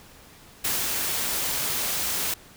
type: noise with ADSR envelope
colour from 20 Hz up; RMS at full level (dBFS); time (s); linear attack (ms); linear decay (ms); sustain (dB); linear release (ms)
white; -25; 0.64-2.34; 9; 180; -2; 4
effects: pink hiss -50 dBFS RMS until 2.56 s